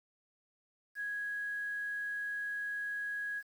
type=tone with quantisation; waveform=sine; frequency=1661.2 Hz; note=G#6; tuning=in tune; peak=-35 dBFS; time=0.95-3.43 s; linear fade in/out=50 ms; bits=10; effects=none